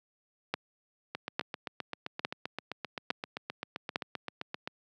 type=two click trains; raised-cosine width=0.3 ms; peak=-13 / -19 dBFS; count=5 / 28; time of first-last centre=0.54-3.959 / 1.15-4.675 s; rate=1.17 / 7.66 Hz; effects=high-pass 150 Hz 12 dB/octave